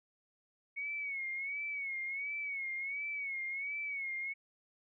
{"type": "tone with vibrato", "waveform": "sine", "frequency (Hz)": 2217, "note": "C#7", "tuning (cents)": 0, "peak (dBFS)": -36, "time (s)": [0.76, 4.34], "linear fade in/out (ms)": 20, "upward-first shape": "sine", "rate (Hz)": 1.4, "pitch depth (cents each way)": 82, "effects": []}